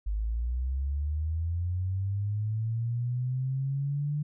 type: linear sweep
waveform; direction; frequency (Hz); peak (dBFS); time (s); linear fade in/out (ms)
sine; up; 50 to 149.3; -27; 0.06-4.23; 10
effects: none